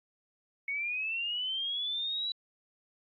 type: linear sweep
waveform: sine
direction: up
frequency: 2202 to 3951 Hz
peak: -31 dBFS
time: 0.68-2.32 s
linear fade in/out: 2 ms
effects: AAC 64 kbps